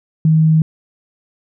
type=tone; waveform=sine; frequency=158.3 Hz; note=D#3; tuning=30 cents sharp; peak=-8 dBFS; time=0.25-0.62 s; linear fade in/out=2 ms; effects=none